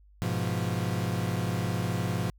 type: chord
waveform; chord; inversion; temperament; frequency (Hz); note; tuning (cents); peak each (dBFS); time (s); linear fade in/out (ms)
40% pulse; F diminished; first; equal; 103.83 / 123.47 / 174.61; Ab2 / Cb3 / F3; 0 / 0 / 0; -31; 0.22-2.3; 0
effects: added 50 Hz sine -54 dBFS peak until 2.38 s